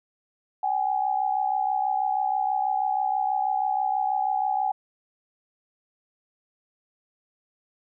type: tone pair together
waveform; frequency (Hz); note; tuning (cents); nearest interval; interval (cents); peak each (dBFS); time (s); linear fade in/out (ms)
sine; 765 / 831.2; G5 / G#5; -42 / +1; minor second; 143; -25; 0.63-4.72; 5
effects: none